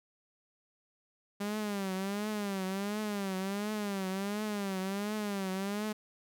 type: tone with vibrato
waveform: sawtooth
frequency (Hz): 200.4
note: G3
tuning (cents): +38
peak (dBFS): -29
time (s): 1.4-5.93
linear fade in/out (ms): 10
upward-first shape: triangle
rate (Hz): 1.4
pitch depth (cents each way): 130
effects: none